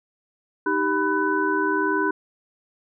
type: tone cluster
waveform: sine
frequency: 311.2 / 392.2 / 994 / 1500 Hz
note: D#4 / G4 / B5 / F#6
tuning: 0 / +1 / +11 / +23 cents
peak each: -25 dBFS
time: 0.66-2.11 s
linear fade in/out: 5 ms
effects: none